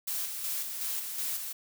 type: noise with tremolo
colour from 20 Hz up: blue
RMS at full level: -33 dBFS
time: 0.07-1.53 s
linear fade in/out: 10 ms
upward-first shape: square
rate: 2.7 Hz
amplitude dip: 40%
effects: none